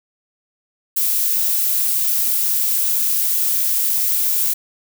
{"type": "noise", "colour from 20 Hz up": "violet", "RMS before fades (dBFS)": -18, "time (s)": [0.96, 4.54], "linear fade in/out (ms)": 10, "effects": []}